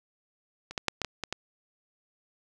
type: clicks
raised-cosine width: 0.2 ms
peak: -23 / -13 / -7 / -13 / -14 / -15 / -14 dBFS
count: 7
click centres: 0.71 / 0.778 / 0.883 / 1.017 / 1.047 / 1.237 / 1.326 s
effects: none